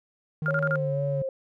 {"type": "tone with pitch glide", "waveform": "triangle", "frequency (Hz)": [154.3, 143.14], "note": ["D#3", "D3"], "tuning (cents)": [-14, -44], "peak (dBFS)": -25, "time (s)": [0.42, 1.22], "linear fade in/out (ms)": 2, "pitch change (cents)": -130, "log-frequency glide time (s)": [0.71, 0.93]}
{"type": "tone bursts", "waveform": "sine", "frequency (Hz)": 1407, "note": "F6", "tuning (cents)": 12, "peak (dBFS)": -24, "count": 4, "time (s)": [0.46, 0.757], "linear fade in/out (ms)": 0, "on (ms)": 48, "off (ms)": 35}
{"type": "tone with vibrato", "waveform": "sine", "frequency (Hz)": 545, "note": "C#5", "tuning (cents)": -29, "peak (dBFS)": -27, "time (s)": [0.48, 1.29], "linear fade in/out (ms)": 2, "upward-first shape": "sine", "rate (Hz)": 2.2, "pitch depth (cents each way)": 44}
{"effects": []}